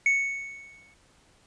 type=tone with exponential decay; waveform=triangle; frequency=2216 Hz; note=C#7; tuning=1 cent flat; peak=-16 dBFS; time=0.06-0.94 s; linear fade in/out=2 ms; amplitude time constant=190 ms; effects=pink hiss -61 dBFS RMS until 1.46 s + resampled to 22050 Hz